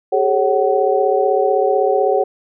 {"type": "tone cluster", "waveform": "sine", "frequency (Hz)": [392.6, 428.5, 551, 752], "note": ["G4", "A4", "C#5", "F#5"], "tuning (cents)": [3, -46, -11, 28], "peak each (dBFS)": -18, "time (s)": [0.12, 2.24], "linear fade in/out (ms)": 10, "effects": []}